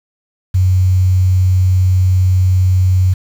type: tone with quantisation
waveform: sine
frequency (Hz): 92.5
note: F#2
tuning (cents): 0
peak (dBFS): -8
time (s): 0.54-3.14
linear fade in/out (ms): 10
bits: 6
effects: none